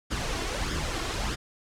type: noise with flanger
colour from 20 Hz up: pink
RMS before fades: -30 dBFS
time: 0.1-1.36 s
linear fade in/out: 20 ms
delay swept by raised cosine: 0.58 to 2.88 ms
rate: 1.6 Hz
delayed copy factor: +0.55
effects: low-pass 7000 Hz 12 dB/octave